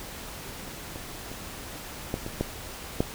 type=clicks; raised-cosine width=2 ms; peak=-24 / -25 / -14 / -21 / -12 / -9 dBFS; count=6; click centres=0.959 / 1.316 / 2.141 / 2.264 / 2.41 / 3.005 s; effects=pink hiss -40 dBFS RMS until 3.14 s